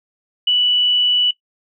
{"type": "tone", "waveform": "sine", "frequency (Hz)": 2959, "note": "F#7", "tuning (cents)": -1, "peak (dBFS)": -12, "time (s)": [0.47, 1.31], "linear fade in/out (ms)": 5, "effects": ["noise-tail reverb RT60 0.1 s tail -18 dB re dry"]}